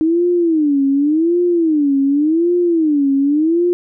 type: tone with vibrato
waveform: sine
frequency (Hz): 311.1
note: D#4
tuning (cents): 0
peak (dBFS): -11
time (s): 0.01-3.73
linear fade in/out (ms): 0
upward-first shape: sine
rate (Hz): 0.88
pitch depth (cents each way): 220
effects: none